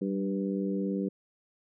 harmonic tone with a mistuned harmonic, 98 Hz, G2, in tune, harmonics 2 / 3 / 4 / 5, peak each -30 / -34 / -36 / -38 dBFS, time 0.01-1.09 s, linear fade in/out 10 ms, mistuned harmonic 2, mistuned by -17 cents, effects none

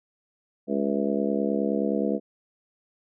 harmonic tone with a mistuned harmonic, 69.6 Hz, C#2, 8 cents sharp, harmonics 3 / 4 / 5 / 6 / 7 / 8 / 9, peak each -27 / -29 / -31 / -33 / -29 / -38 / -34 dBFS, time 0.67-2.2 s, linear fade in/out 50 ms, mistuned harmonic 9, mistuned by +72 cents, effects none

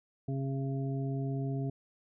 harmonic tone, 135.7 Hz, C#3, 36 cents flat, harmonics 1 / 2 / 3 / 5, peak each -32 / -38 / -42 / -46 dBFS, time 0.28-1.7 s, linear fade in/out 5 ms, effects none

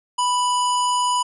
harmonic tone with a mistuned harmonic, 987.8 Hz, B5, in tune, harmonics 1 / 3 / 5 / 7 / 9 / 10, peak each -18 / -27 / -34 / -30 / -35 / -36 dBFS, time 0.18-1.23 s, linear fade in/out 10 ms, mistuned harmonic 9, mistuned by +22 cents, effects none

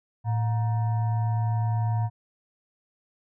sine tone with frequency modulation, 111.5 Hz, A2, 23 cents sharp, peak -22 dBFS, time 0.24-2.1 s, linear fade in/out 50 ms, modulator 829 Hz, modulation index 0.38, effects none

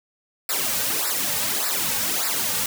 white noise with flanger, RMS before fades -24 dBFS, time 0.49-2.66 s, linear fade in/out 2 ms, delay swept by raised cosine 0.31 to 3.01 ms, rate 1.7 Hz, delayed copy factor -0.9, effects none

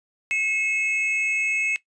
triangle tone pair together, 2173 / 2584 Hz, C#7 / E7, -35 / -35 cents, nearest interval minor third, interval 300 cents, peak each -23 / -22 dBFS, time 0.31-1.76 s, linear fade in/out 0 ms, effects noise-tail reverb RT60 0.1 s tail -17 dB re dry + resampled to 22050 Hz

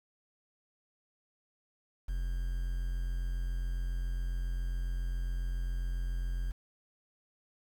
triangle tone with quantisation, 43.65 Hz, F1, in tune, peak -29 dBFS, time 2.08-6.52 s, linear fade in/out 10 ms, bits 9, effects none

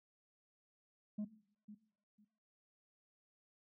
sine tone with echo, 210 Hz, G#3, 19 cents sharp, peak -35 dBFS, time 1.18-1.25 s, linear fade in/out 10 ms, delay 500 ms, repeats 2, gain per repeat -15 dB, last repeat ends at 2.25 s, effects noise-tail reverb RT60 0.6 s tail -18 dB re dry + tanh soft clip ceiling -37 dBFS

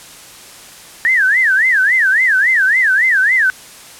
sine tone with vibrato, 1772 Hz, A6, 12 cents sharp, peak -9 dBFS, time 1.05-3.5 s, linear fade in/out 0 ms, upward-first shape sine, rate 3.6 Hz, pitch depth 280 cents each way, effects white hiss -37 dBFS RMS until 3.99 s + low-pass 11000 Hz 12 dB/octave

